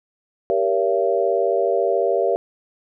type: chord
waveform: sine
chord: G diminished seventh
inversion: none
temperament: just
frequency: 392 / 470.4 / 564.5 / 677.4 Hz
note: G4 / Bb4 / Db5 / Fb5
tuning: 0 / +16 / +31 / +47 cents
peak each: -22 dBFS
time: 0.5-2.36 s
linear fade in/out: 0 ms
effects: none